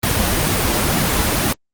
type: noise with flanger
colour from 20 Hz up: pink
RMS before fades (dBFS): -17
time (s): 0.03-1.53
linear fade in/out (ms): 5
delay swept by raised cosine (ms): 1.9 to 7.8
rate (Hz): 2.1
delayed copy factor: -0.8
effects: Opus 24 kbps